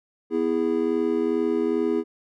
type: chord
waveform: triangle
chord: E major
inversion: second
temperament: just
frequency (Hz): 247.2 / 329.6 / 412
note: B3 / E4 / G#4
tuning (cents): +2 / 0 / -14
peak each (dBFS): -25 / -23 / -22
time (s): 0.3-2.04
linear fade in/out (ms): 50
effects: none